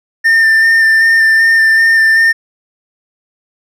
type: tone with vibrato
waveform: triangle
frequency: 1800 Hz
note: A6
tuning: 39 cents sharp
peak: -4 dBFS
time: 0.24-2.33 s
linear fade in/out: 20 ms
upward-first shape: square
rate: 2.6 Hz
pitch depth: 13 cents each way
effects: none